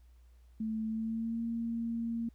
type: tone with pitch glide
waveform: sine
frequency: 220 to 230.9 Hz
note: A3 to A#3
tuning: 0 to -16 cents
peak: -32 dBFS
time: 0.6-2.29 s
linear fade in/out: 5 ms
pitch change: +84 cents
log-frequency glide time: 0.87-1.43 s
effects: added 60 Hz sine -56 dBFS peak until 2.34 s + pink hiss -75 dBFS RMS until 2.34 s